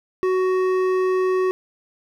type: tone with hard clipping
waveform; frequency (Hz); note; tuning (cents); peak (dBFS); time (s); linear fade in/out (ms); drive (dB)
triangle; 372.1; F#4; +10; -19; 0.23-1.51; 0; 14
effects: none